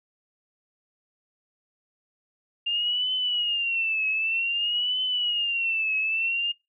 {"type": "tone with vibrato", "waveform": "sine", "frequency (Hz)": 2794, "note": "F7", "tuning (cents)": 0, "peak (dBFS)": -23, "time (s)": [2.66, 6.52], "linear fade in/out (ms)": 10, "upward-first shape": "triangle", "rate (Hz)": 0.53, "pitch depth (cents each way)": 150, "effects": ["noise-tail reverb RT60 0.2 s tail -21 dB re dry"]}